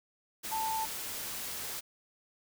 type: tone in noise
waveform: sine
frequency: 886 Hz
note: A5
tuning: 12 cents sharp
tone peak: -31 dBFS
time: 0.51-0.86 s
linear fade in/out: 20 ms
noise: white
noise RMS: -39 dBFS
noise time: 0.43-1.81 s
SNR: +5 dB
effects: none

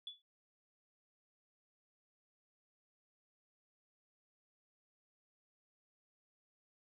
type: tone with exponential decay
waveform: sine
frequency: 3436 Hz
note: A7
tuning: 42 cents flat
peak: -39 dBFS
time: 0.07-0.22 s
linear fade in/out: 2 ms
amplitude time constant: 31 ms
effects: noise-tail reverb RT60 0.2 s tail -22 dB re dry + tanh soft clip ceiling -36 dBFS

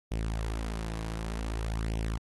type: tone with flanger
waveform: sawtooth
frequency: 55 Hz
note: A1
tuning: in tune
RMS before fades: -33 dBFS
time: 0.11-2.18 s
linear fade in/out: 10 ms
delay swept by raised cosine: 0.34 to 6.24 ms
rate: 0.54 Hz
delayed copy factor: +0.5
effects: AAC 32 kbps

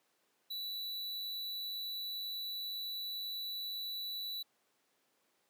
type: tone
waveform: square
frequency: 3951 Hz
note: B7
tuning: in tune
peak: -39 dBFS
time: 0.5-4.43 s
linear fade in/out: 10 ms
effects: pink hiss -75 dBFS RMS until 5.49 s + high-pass 300 Hz 12 dB/octave

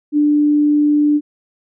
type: tone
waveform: sine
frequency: 295.7 Hz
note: D4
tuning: 12 cents sharp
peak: -10 dBFS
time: 0.12-1.21 s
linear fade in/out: 50 ms
effects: none

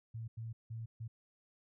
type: tone bursts at uneven times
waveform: sine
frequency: 113.4 Hz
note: A#2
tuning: 47 cents flat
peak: -40 dBFS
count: 4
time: 0.14-0.28 / 0.37-0.53 / 0.7-0.86 / 1-1.08 s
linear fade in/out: 10 ms
effects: none

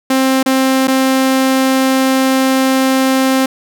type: tone with dropouts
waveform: sawtooth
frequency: 264 Hz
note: C4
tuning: 16 cents sharp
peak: -6 dBFS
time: 0.1-3.46 s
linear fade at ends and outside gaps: 5 ms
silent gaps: 0.429-0.46 / 0.873-0.88 s
effects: none

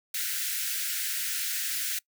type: high-pass noise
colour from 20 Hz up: white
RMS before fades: -31 dBFS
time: 0.14-1.99 s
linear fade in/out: 5 ms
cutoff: 1400 Hz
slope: 96 dB/octave
effects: noise-tail reverb RT60 0.1 s tail -23 dB re dry

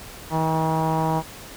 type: tone with low-pass filter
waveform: sawtooth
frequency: 159.8 Hz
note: D#3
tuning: 47 cents sharp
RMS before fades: -22 dBFS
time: 0.3-1.23 s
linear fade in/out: 50 ms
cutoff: 910 Hz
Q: 5.6
effects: pink hiss -40 dBFS RMS until 1.56 s

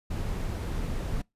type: noise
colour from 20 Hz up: brown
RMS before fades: -31 dBFS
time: 0.1-1.22 s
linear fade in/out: 10 ms
effects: noise-tail reverb RT60 0.2 s tail -25 dB re dry + resampled to 32000 Hz

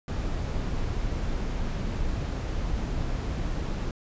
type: noise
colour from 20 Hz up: brown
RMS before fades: -29 dBFS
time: 0.08-3.91 s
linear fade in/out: 2 ms
effects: resampled to 16000 Hz

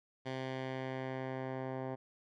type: tone with low-pass filter sweep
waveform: 10% pulse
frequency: 131.1 Hz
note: C3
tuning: 4 cents sharp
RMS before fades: -40 dBFS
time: 0.25-1.96 s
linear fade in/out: 20 ms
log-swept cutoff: 3800 to 1100 Hz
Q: 1
effects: none

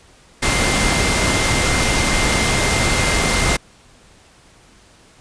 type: tone in noise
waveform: sine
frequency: 2093 Hz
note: C7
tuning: in tune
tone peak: -23 dBFS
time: 0.42-3.57 s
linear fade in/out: 10 ms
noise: pink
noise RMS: -17 dBFS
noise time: 0.42-3.57 s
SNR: -9 dB
effects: pink hiss -49 dBFS RMS until 5.2 s + resampled to 22050 Hz

